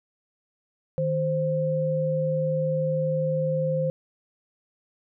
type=tone pair together; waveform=sine; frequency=155.56 / 523.2 Hz; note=D#3 / C5; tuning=0 / 0 cents; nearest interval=octave + major sixth; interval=2100 cents; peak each=-26 / -24 dBFS; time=0.98-3.9 s; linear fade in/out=0 ms; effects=none